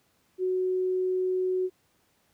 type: tone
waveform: sine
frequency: 370 Hz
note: F#4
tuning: in tune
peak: -24 dBFS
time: 0.38-1.7 s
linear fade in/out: 50 ms
effects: pink hiss -68 dBFS RMS until 2.33 s + high-pass 80 Hz 12 dB/octave